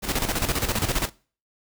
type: noise with tremolo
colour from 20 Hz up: pink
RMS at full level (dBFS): -23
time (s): 0.02-1.1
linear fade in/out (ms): 50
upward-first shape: square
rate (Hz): 15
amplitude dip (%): 65
effects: noise-tail reverb RT60 0.4 s tail -22 dB re dry